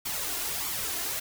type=noise with flanger; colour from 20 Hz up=white; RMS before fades=-32 dBFS; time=0.05-1.2 s; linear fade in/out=10 ms; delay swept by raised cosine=0.89 to 2.89 ms; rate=1.6 Hz; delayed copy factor=+0.55; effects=none